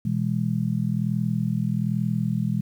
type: chord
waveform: sine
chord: E major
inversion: second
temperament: just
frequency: 123.61 / 164.81 / 206 Hz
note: B2 / E3 / G#3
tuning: +2 / 0 / -14 cents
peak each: -26 dBFS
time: 0.05-2.61 s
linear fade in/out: 5 ms
effects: 9-bit